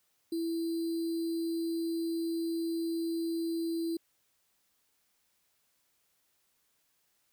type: tone with sample-and-hold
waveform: sine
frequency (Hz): 331.3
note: E4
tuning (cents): +9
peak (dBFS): -30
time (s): 0.32-3.97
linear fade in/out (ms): 5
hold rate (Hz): 4410
effects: white hiss -74 dBFS RMS until 7.32 s